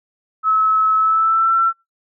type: tone with pitch glide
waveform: sine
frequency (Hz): 1294 to 1345.8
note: E6 to E6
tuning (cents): -32 to +35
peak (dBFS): -12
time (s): 0.43-1.73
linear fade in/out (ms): 50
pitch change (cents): +67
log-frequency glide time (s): 0.97-1.55
effects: noise-tail reverb RT60 0.2 s tail -23 dB re dry